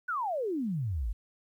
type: exponential sweep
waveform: sine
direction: down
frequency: 1533 to 46.25 Hz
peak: -29 dBFS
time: 0.08-1.13 s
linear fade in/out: 10 ms
effects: 11-bit